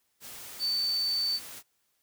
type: tone in noise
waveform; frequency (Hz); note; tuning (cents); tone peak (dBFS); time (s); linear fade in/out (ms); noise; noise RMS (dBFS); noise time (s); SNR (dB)
sine; 4541; C#8; +41; -26; 0.59-1.4; 50; white; -44; 0.2-1.63; +15
effects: white hiss -74 dBFS RMS until 2.02 s